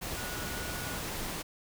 sine tone in noise, 1458 Hz, F#6, 26 cents flat, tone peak -43 dBFS, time 0.16-1 s, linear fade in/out 20 ms, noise pink, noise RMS -37 dBFS, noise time 0.01-1.43 s, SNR -9 dB, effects none

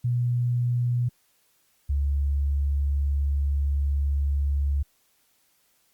sine tone pair in turn, 121.7 / 70.59 Hz, B2 / C#2, -25 / +32 cents, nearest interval major sixth, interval 943 cents, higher first, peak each -21 / -21 dBFS, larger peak neither, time 0.04-1.09 / 1.89-4.83 s, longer second, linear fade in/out 10 ms, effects white hiss -66 dBFS RMS until 5.93 s + Opus 48 kbps

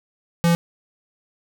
square tone, 170 Hz, F3, 46 cents flat, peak -15 dBFS, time 0.44-0.55 s, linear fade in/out 0 ms, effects none

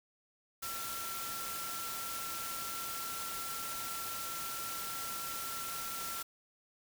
sine tone in noise, 1354 Hz, E6, 46 cents sharp, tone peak -43 dBFS, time 0.62-6.23 s, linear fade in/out 10 ms, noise white, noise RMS -41 dBFS, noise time 0.62-6.23 s, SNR -5 dB, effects none

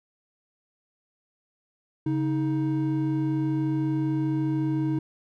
triangle tone pair together, 139.5 / 314.3 Hz, C#3 / D#4, +11 / +18 cents, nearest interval octave + major second, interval 1407 cents, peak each -25 / -23 dBFS, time 2.06-4.99 s, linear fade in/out 5 ms, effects none

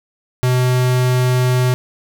square tone, 126.2 Hz, B2, 38 cents sharp, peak -13 dBFS, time 0.43-1.74 s, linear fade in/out 0 ms, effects none

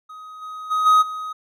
triangle tone with level steps, 1258 Hz, D#6, 19 cents sharp, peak -34 / -29 / -16 / -9 / -25 dBFS, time 0.09-1.33 s, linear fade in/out 10 ms, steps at 0.41 / 0.7 / 0.85 / 1.01 s, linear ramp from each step 20 ms, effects none

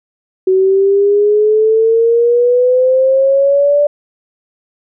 sine exponential sweep, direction up, 373.5 to 587.3 Hz, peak -7 dBFS, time 0.47-3.87 s, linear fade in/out 5 ms, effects none

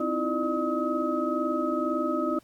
sine tone cluster, 259.1 / 314.9 / 336.8 / 602 / 1273 Hz, C4 / D#4 / E4 / D5 / D#6, -17 / +21 / +37 / +43 / +39 cents, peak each -31 dBFS, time 0-2.39 s, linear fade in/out 5 ms, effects pink hiss -60 dBFS RMS until 2.43 s + Opus 32 kbps

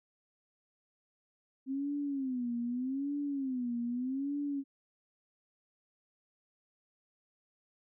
sine tone with vibrato, 261.4 Hz, C4, 1 cent flat, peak -32 dBFS, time 1.66-4.64 s, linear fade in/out 50 ms, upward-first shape sine, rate 0.82 Hz, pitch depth 170 cents each way, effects none

